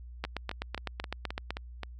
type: two click trains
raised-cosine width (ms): 0.3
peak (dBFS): -20 / -17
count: 7 / 11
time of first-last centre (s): 0.25-1.833 / 0.24-1.506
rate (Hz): 3.79 / 7.9
effects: added 60 Hz sine -43 dBFS peak until 1.99 s